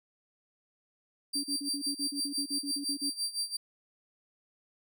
30% pulse tone with tremolo, 4699 Hz, D8, in tune, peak -26 dBFS, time 1.33-3.57 s, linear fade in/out 10 ms, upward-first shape sine, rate 5.9 Hz, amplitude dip 85%
sine tone bursts, 283.5 Hz, C#4, 39 cents sharp, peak -35 dBFS, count 14, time 1.35-3.101 s, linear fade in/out 10 ms, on 87 ms, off 41 ms
effects none

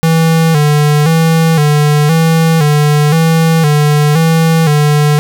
square tone with vibrato, 155.56 Hz, D#3, in tune, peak -7 dBFS, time 0.03-5.19 s, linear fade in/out 0 ms, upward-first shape square, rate 0.97 Hz, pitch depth 81 cents each way, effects none

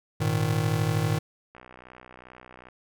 square chord, Ab suspended second, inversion none, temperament just, 103.83 / 116.8 / 155.74 Hz, Ab2 / Bb2 / Eb3, 0 / +4 / +2 cents, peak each -29 / -29 / -27 dBFS, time 0.2-1.19 s, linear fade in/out 10 ms
click train, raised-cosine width 0.5 ms, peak -31 dBFS, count 72, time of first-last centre 1.55-2.686 s, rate 62.5 Hz
effects none

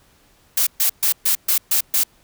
blue noise bursts, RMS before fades -17 dBFS, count 7, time 0.57-2.036 s, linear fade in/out 5 ms, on 98 ms, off 130 ms, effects pink hiss -56 dBFS RMS until 2.23 s

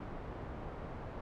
pink low-pass noise, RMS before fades -44 dBFS, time 0-1.21 s, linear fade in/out 5 ms, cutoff 1100 Hz, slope 12 dB/octave, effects none

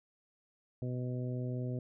harmonic tone, 125.2 Hz, B2, 24 cents sharp, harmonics 1 / 2 / 3 / 4 / 5, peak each -35 / -41 / -45 / -47 / -49 dBFS, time 0.82-1.79 s, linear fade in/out 2 ms, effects none

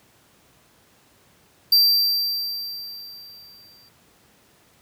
square tone with exponential decay, 4699 Hz, D8, in tune, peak -12 dBFS, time 1.72-3.89 s, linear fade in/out 5 ms, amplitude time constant 470 ms, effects pink hiss -57 dBFS RMS until 4.81 s + high-pass 80 Hz 12 dB/octave

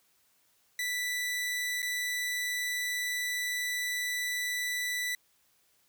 sawtooth tone with dropouts, 1975.5 Hz, B6, in tune, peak -27 dBFS, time 0.79-5.15 s, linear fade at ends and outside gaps 2 ms, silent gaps 1.82-1.827 s, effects white hiss -69 dBFS RMS until 5.88 s

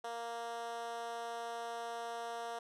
10% pulse tone with high-pass filter, 233.1 Hz, A#3, in tune, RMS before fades -42 dBFS, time 0.04-2.59 s, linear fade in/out 5 ms, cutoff 580 Hz, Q 2.9, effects low-pass 10000 Hz 12 dB/octave

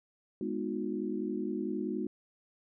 sine chord, G# minor seventh, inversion none, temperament equal with one note detuned, 207.7 / 246.9 / 311.1 / 361.8 Hz, G#3 / B3 / D#4 / F#4, 0 / 0 / 0 / -39 cents, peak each -37 / -38 / -37 / -37 dBFS, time 0.41-2.07 s, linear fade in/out 2 ms, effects none

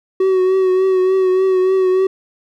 triangle tone with vibrato, 375.3 Hz, F#4, 25 cents sharp, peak -9 dBFS, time 0.2-2.07 s, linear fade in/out 5 ms, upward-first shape triangle, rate 3.4 Hz, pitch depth 36 cents each way, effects none

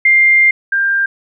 sine tone pair in turn, 2100 / 1592.5 Hz, C7 / G6, +6 / +27 cents, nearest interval perfect fourth, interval 479 cents, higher first, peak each -6 / -11 dBFS, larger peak first, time 0.05-0.51 / 0.72-1.06 s, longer first, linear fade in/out 5 ms, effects none

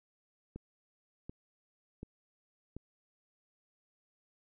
click train, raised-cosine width 3 ms, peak -30 dBFS, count 4, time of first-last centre 0.56-2.766 s, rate 1.36 Hz, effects none

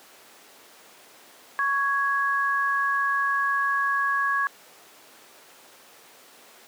sine tone pair together, 1115.5 / 1661.2 Hz, C#6 / G#6, +11 / 0 cents, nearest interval perfect fifth, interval 689 cents, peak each -24 dBFS, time 1.59-4.47 s, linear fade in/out 0 ms, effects pink hiss -50 dBFS RMS until 6.67 s + high-pass 400 Hz 12 dB/octave

